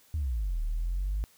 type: exponential two-way sweep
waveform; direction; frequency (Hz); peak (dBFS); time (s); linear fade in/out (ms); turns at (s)
sine; down then up; 82 to 37.04 to 53; -26; 0.14-1.24; 0; 0.62
effects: tanh soft clip ceiling -24 dBFS + white hiss -61 dBFS RMS until 1.37 s